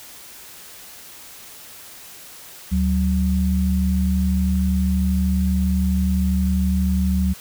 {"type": "tone pair together", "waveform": "sine", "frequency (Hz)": [74, 186.47], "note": ["D2", "F#3"], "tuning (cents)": [14, 14], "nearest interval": "octave + major third", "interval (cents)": 1600, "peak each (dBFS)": -19, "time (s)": [2.71, 7.34], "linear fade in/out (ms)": 20, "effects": ["white hiss -41 dBFS RMS until 7.4 s"]}